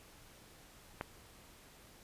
click, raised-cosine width 0.5 ms, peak -22 dBFS, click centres 1.011 s, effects pink hiss -59 dBFS RMS until 2.03 s + resampled to 32000 Hz

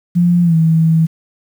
sine tone with pitch glide, 174.61 to 161.98 Hz, F3 to E3, 0 to -30 cents, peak -8 dBFS, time 0.15-1.07 s, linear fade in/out 20 ms, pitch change -130 cents, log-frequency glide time 0.43-0.55 s, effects 7-bit

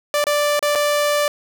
sawtooth tone with dropouts, 587.3 Hz, D5, in tune, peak -12 dBFS, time 0.14-1.28 s, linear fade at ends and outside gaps 1 ms, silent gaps 0.241-0.268 / 0.593-0.626 / 0.752-0.756 s, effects none

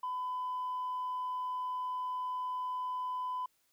triangle tone with tanh clipping, 1005 Hz, B5, 30 cents sharp, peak -34 dBFS, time 0.03-3.46 s, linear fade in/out 5 ms, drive 5 dB, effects white hiss -74 dBFS RMS until 3.72 s

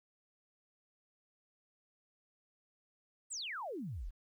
sine exponential sweep, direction down, 8870 to 31.54 Hz, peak -39 dBFS, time 3.3-4.11 s, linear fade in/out 20 ms, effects 12-bit

